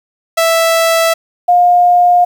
sawtooth / sine tone pair in turn, 659.3 / 709.9 Hz, E5 / F5, 0 / +28 cents, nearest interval minor second, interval 128 cents, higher second, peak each -5 dBFS, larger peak neither, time 0.37-1.14 / 1.48-2.25 s, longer neither, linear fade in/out 10 ms, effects 7-bit

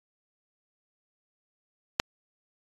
click, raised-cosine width 0.2 ms, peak -3 dBFS, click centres 1.999 s, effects AAC 32 kbps

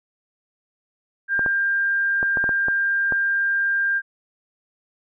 sine tone, 1596 Hz, G6, 31 cents sharp, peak -18 dBFS, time 1.28-4.02 s, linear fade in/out 50 ms
clicks, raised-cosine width 1 ms, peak -14 dBFS, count 8, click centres 1.393 / 1.462 / 2.229 / 2.372 / 2.441 / 2.492 / 2.684 / 3.123 s
effects none

